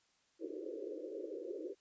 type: band-pass noise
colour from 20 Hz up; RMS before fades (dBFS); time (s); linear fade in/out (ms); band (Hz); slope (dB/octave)
pink; -44; 0.39-1.75; 50; 310 to 540; 96
effects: white hiss -74 dBFS RMS until 1.8 s + resampled to 16000 Hz